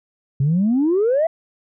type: exponential sweep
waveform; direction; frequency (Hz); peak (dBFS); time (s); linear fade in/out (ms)
sine; up; 130.81 to 678; -13; 0.4-1.27; 5
effects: tanh soft clip ceiling -11 dBFS